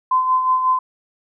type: tone with tremolo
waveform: sine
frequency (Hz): 1027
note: C6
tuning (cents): -33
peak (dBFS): -12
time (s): 0.11-0.79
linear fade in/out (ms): 5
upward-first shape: sine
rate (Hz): 5.5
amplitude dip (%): 50
effects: none